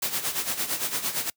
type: noise with tremolo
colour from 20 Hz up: white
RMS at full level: -26 dBFS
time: 0.02-1.3 s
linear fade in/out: 5 ms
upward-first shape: sine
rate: 8.8 Hz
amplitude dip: 70%
effects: noise-tail reverb RT60 0.1 s tail -26 dB re dry + high-pass 100 Hz 12 dB/octave